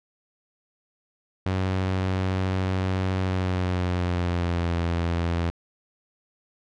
sawtooth tone with pitch glide, 93.8 to 85.03 Hz, F#2 to F2, +24 to -46 cents, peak -19 dBFS, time 1.46-5.5 s, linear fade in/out 0 ms, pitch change -170 cents, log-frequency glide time 3.18-4.77 s, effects low-pass 4000 Hz 12 dB/octave

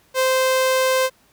sawtooth tone, 520 Hz, C5, 11 cents flat, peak -12 dBFS, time 0.14-1.1 s, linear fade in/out 50 ms, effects pink hiss -57 dBFS RMS until 1.32 s + high-pass 60 Hz 12 dB/octave

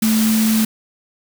sine tone in noise, 220 Hz, A3, in tune, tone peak -13 dBFS, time 0.02-0.65 s, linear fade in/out 5 ms, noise white, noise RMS -23 dBFS, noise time 0.02-0.65 s, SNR +7 dB, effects none

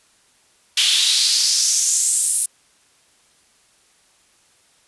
pink noise with high-pass filter sweep, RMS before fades -17 dBFS, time 0.77-2.46 s, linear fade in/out 5 ms, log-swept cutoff 3100 to 9800 Hz, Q 3.3, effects white hiss -57 dBFS RMS until 4.87 s + resampled to 24000 Hz

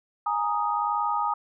sine chord, Ab suspended second, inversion none, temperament equal, 830.6 / 932.3 / 1244.5 Hz, Ab5 / Bb5 / Eb6, 0 / 0 / 0 cents, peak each -28 / -28 / -27 dBFS, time 0.26-1.34 s, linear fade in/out 5 ms, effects none

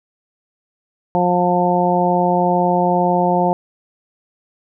harmonic tone, 177.8 Hz, F3, 31 cents sharp, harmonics 1 / 2 / 3 / 4 / 5, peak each -19 / -21 / -20 / -18 / -19 dBFS, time 1.15-3.53 s, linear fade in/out 0 ms, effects none

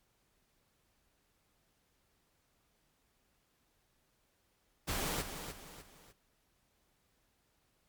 pink noise with echo, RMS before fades -36 dBFS, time 4.87-5.23 s, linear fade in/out 20 ms, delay 300 ms, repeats 3, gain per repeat -8 dB, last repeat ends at 6.13 s, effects pink hiss -75 dBFS RMS until 7.88 s + MP3 96 kbps

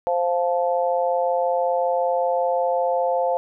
sine chord, F major, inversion second, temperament just, 523.8 / 698.5 / 873.1 Hz, C5 / F5 / A5, +2 / 0 / -14 cents, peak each -21 / -23 / -26 dBFS, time 0.07-3.37 s, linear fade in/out 0 ms, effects none

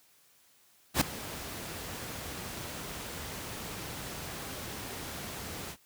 pink noise with ADSR envelope, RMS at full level -23 dBFS, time 0.94-5.77 s, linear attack 73 ms, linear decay 3 ms, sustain -17 dB, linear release 67 ms, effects white hiss -64 dBFS RMS until 5.85 s + high-pass 60 Hz 12 dB/octave

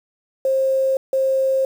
sine tone bursts at uneven times, 532 Hz, C5, 29 cents sharp, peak -15 dBFS, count 2, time 0.45-0.97 / 1.13-1.65 s, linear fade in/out 2 ms, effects 7-bit

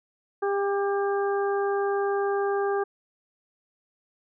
harmonic tone with a mistuned harmonic, 400 Hz, G4, 35 cents sharp, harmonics 1 / 2 / 3 / 4, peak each -24 / -30 / -34 / -36 dBFS, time 0.42-2.84 s, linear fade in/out 10 ms, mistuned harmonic 3, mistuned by -19 cents, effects none

